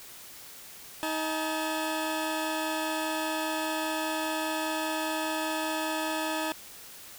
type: tone pair together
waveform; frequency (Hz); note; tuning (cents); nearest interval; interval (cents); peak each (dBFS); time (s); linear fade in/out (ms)
15% pulse; 315 / 860; D#4 / A5; +21 / -40; octave + perfect fourth; 1739; -24 / -28; 1.03-6.52; 0
effects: white hiss -47 dBFS RMS until 7.18 s